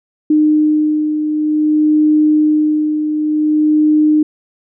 sine beating tone pair, 304.8 / 305.34 Hz, D#4 / D#4, -36 / -33 cents, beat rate 0.54 Hz, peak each -10 / -19 dBFS, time 0.3-4.23 s, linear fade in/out 5 ms, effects none

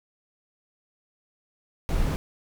brown noise, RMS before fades -24 dBFS, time 1.89-2.16 s, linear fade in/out 0 ms, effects none

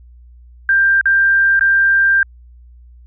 sine tone with dropouts, 1585 Hz, G6, 19 cents sharp, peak -9 dBFS, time 0.69-2.23 s, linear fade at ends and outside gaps 2 ms, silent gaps 1.012-1.056 / 1.594-1.609 s, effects added 60 Hz sine -39 dBFS peak until 3.06 s

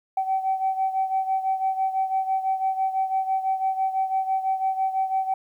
sine beating tone pair, 764 / 770 Hz, G5 / G5, -45 / -31 cents, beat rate 6 Hz, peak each -22 / -27 dBFS, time 0.17-5.34 s, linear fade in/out 5 ms, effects tanh soft clip ceiling -15 dBFS + 10-bit

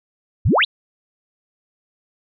sine exponential sweep, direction up, 68.6 to 4386 Hz, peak -12 dBFS, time 0.45-0.65 s, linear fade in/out 10 ms, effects none

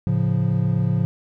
triangle chord, A augmented, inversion none, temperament equal, 110 / 138.59 / 174.61 Hz, A2 / C#3 / E#3, 0 / 0 / 0 cents, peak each -20 dBFS, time 0.07-1.05 s, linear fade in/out 0 ms, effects none

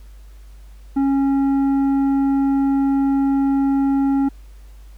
sine tone with tanh clipping, 274.4 Hz, C#4, 17 cents flat, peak -16 dBFS, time 0.96-4.29 s, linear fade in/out 10 ms, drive 8 dB, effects added 50 Hz sine -38 dBFS peak until 4.97 s + pink hiss -56 dBFS RMS until 4.97 s

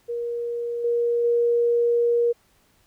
sine tone with level steps, 473.3 Hz, A#4, 26 cents sharp, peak -25 / -19 / -17 dBFS, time 0.08-2.33 s, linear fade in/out 20 ms, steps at 0.84 / 1.24 s, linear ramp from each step 5 ms, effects pink hiss -62 dBFS RMS until 2.86 s

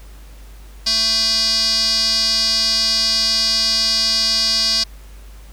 square tone with band-pass filter, 223 Hz, A3, 23 cents sharp, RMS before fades -17 dBFS, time 0.86-4.84 s, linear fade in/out 10 ms, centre 4800 Hz, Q 8.8, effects added 50 Hz sine -36 dBFS peak until 5.52 s + pink hiss -48 dBFS RMS until 5.52 s

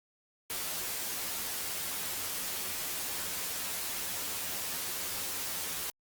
white noise with comb filter, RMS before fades -36 dBFS, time 0.5-5.9 s, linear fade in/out 0 ms, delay 11 ms, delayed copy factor +0.7, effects Opus 48 kbps

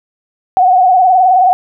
sine tone with vibrato, 740 Hz, F#5, in tune, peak -5 dBFS, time 0.57-1.53 s, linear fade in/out 0 ms, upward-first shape sine, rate 19 Hz, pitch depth 64 cents each way, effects none

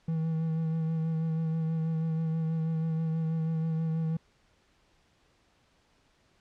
triangle tone with vibrato, 161.3 Hz, E3, 37 cents flat, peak -25 dBFS, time 0.08-4.17 s, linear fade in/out 5 ms, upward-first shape sine, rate 6.2 Hz, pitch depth 22 cents each way, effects pink hiss -67 dBFS RMS until 6.4 s + low-pass 6000 Hz 12 dB/octave

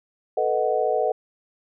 sine chord, B dominant seventh, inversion third, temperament equal, 440 / 493.9 / 622.3 / 740 Hz, A4 / B4 / D#5 / F#5, 0 / 0 / 0 / 0 cents, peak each -25 dBFS, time 0.37-1.12 s, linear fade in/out 5 ms, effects none

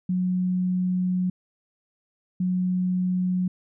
sine tone pair in turn, 182.5 / 182.5 Hz, F#3 / F#3, -24 / -24 cents, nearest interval unison, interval 0 cents, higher neither, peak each -21 dBFS, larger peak neither, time 0.09-1.3 / 2.4-3.48 s, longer first, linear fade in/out 5 ms, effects none

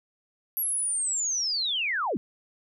sine linear sweep, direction down, 11690 to 166.9 Hz, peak -25 dBFS, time 0.57-2.17 s, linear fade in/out 0 ms, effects none

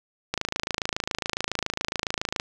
click train, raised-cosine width 0.2 ms, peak -8 dBFS, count 57, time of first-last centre 0.34-2.399 s, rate 27.2 Hz, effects none

